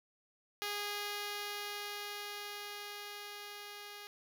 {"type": "tone with level ramp", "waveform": "5% pulse", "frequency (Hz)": 411.4, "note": "G#4", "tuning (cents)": -16, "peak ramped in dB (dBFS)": [-25, -36], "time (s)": [0.62, 4.07], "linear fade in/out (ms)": 0, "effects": []}